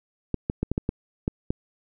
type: clicks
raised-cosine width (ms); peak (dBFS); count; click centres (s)
3; -11; 8; 0.343 / 0.499 / 0.63 / 0.716 / 0.779 / 0.891 / 1.279 / 1.505
effects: none